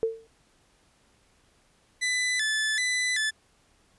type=tone with exponential decay; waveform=sine; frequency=450.4 Hz; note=A4; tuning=40 cents sharp; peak=-19 dBFS; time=0.03-0.27 s; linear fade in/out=0 ms; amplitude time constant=52 ms
type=tone with vibrato; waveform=sawtooth; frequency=1864.7 Hz; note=A#6; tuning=in tune; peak=-21 dBFS; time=2.01-3.31 s; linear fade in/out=20 ms; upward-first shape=square; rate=1.3 Hz; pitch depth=120 cents each way
effects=pink hiss -64 dBFS RMS until 3.98 s + resampled to 24000 Hz